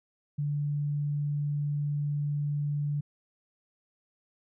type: tone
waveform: sine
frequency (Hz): 145.9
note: D3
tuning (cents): -11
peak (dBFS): -27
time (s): 0.38-3.01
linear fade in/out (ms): 10
effects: none